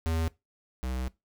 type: tone pair in turn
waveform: square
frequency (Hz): 81.4 / 63.72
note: E2 / C2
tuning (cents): -21 / -45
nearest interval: major third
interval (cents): 424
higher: first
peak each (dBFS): -27 / -31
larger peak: first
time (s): 0.06-0.28 / 0.83-1.08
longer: second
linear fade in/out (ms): 0
effects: noise-tail reverb RT60 0.2 s tail -20 dB re dry